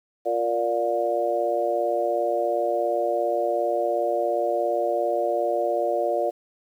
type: harmonic tone with a mistuned harmonic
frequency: 117.2 Hz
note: A#2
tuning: 10 cents sharp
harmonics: 3 / 4 / 5 / 6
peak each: -29 / -28 / -24 / -27 dBFS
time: 0.25-6.31 s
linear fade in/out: 20 ms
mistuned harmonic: 6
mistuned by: +19 cents
effects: 9-bit